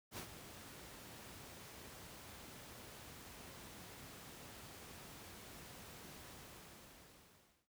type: noise with ADSR envelope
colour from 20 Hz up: pink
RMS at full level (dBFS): -45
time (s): 0.11-7.68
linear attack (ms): 68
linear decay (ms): 84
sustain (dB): -9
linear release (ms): 1400
effects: high-pass 60 Hz 12 dB/octave